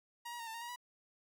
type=tone with pitch steps; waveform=sawtooth; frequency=947 / 956 / 924 / 893 / 928 / 952 / 976 Hz; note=A#5 / A#5 / A#5 / A5 / A#5 / A#5 / B5; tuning=+27 / +43 / -16 / +25 / -8 / +36 / -21 cents; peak=-39 dBFS; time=0.25-0.761 s; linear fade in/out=10 ms; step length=73 ms; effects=none